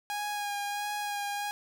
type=tone with vibrato; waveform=sawtooth; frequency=821 Hz; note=G#5; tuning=20 cents flat; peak=-28 dBFS; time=0.1-1.51 s; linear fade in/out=0 ms; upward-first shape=sine; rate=1.5 Hz; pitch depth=19 cents each way; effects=none